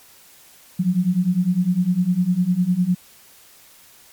sine beating tone pair, 174.61 / 184.51 Hz, F3 / F#3, 0 / -5 cents, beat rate 9.9 Hz, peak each -20 / -18 dBFS, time 0.79-2.95 s, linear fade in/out 10 ms, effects white hiss -49 dBFS RMS until 4.12 s + MP3 96 kbps

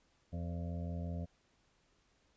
harmonic tone with a mistuned harmonic, 85.5 Hz, F2, 36 cents flat, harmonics 1 / 2 / 3 / 5 / 6 / 7 / 8, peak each -39 / -42 / -49 / -57 / -54 / -53 / -55 dBFS, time 0.32-1.26 s, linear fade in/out 20 ms, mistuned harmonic 6, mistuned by +42 cents, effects pink hiss -73 dBFS RMS until 2.36 s + resampled to 16000 Hz

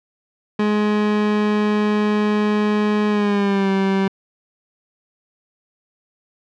30% pulse tone with pitch glide, 210 to 193.69 Hz, G#3 to G3, +19 to -21 cents, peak -13 dBFS, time 0.59-4.08 s, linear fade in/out 5 ms, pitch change -140 cents, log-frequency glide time 3.09-3.7 s, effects low-pass 3000 Hz 12 dB/octave

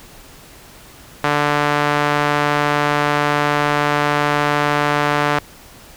sawtooth tone with band-pass filter, 146.83 Hz, D3, in tune, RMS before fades -17 dBFS, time 1.24-5.39 s, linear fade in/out 0 ms, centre 1300 Hz, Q 0.9, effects pink hiss -42 dBFS RMS until 5.96 s

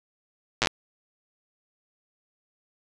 slowing click train, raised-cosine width 0.2 ms, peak -4 dBFS, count 6, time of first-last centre 0.62-0.672 s, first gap 8 ms, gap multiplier 1.13, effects resampled to 22050 Hz

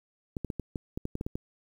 clicks, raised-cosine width 3 ms, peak -20 dBFS, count 11, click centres 0.368 / 0.447 / 0.502 / 0.597 / 0.758 / 0.975 / 1.054 / 1.154 / 1.211 / 1.265 / 1.355 s, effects 9-bit

